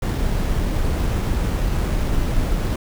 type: noise with sample-and-hold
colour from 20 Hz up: brown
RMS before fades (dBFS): -20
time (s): 0.02-2.76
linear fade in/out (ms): 5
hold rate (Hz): 8820
effects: none